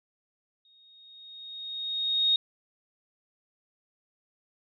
sine tone with exponential growth, 3729 Hz, A#7, in tune, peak -19 dBFS, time 0.65-2.36 s, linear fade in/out 2 ms, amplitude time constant 370 ms, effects none

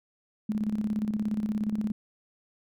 sine tone with tremolo, 212.9 Hz, G#3, 43 cents sharp, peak -24 dBFS, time 0.49-1.92 s, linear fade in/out 5 ms, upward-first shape square, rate 17 Hz, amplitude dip 60%, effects none

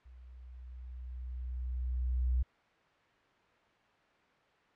sine tone with level ramp, 62.3 Hz, B1, 16 cents sharp, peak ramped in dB -51 to -26 dBFS, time 0.05-2.43 s, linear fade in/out 10 ms, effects white hiss -66 dBFS RMS until 4.75 s + low-pass 2000 Hz 12 dB/octave

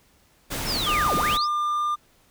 pink noise, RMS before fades -29 dBFS, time 0.5-1.38 s, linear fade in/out 20 ms
sine linear two-way sweep, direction down then up, 5588 to 134.5 to 5588 Hz, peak -25 dBFS, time 0.65-1.48 s, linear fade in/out 50 ms, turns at 1.16 s
triangle tone with pitch glide, 1210 to 1199.6 Hz, D#6 to D6, -49 to +36 cents, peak -20 dBFS, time 0.86-1.96 s, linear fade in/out 20 ms, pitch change -15 cents, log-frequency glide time 1.26-1.4 s
effects pink hiss -60 dBFS RMS until 2.3 s

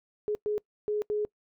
sine tone bursts at uneven times, 420 Hz, G#4, 19 cents sharp, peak -26 dBFS, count 4, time 0.28-0.35 / 0.46-0.58 / 0.88-1.02 / 1.1-1.25 s, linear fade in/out 0 ms, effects noise-tail reverb RT60 0.1 s tail -24 dB re dry

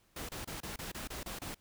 pink noise bursts, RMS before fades -42 dBFS, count 9, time 0.16-1.546 s, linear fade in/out 5 ms, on 130 ms, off 27 ms, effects pink hiss -70 dBFS RMS until 1.6 s

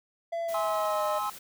triangle tone with pitch glide, 673 to 613.6 Hz, E5 to D#5, +36 to -24 cents, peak -27 dBFS, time 0.32-1.19 s, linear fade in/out 10 ms, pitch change -160 cents, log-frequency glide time 0.44-1.04 s
white noise, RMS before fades -45 dBFS, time 0.48-1.39 s, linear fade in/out 10 ms
triangle chord, Ab augmented, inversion none, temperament equal with one note detuned, 830.6 / 1046.5 / 1293.6 Hz, Ab5 / C6 / E6, 0 / 0 / -33 cents, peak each -31 dBFS, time 0.54-1.3 s, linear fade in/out 5 ms
effects none

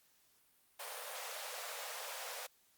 pink high-pass noise, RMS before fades -45 dBFS, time 0.79-2.47 s, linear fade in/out 10 ms, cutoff 470 Hz, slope 96 dB/octave, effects white hiss -71 dBFS RMS until 2.77 s + Opus 48 kbps

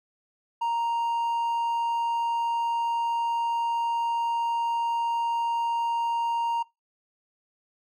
sine tone with hard clipping, 932.3 Hz, A#5, in tune, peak -25 dBFS, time 0.61-6.63 s, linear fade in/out 10 ms, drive 3 dB, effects noise-tail reverb RT60 0.2 s tail -22 dB re dry

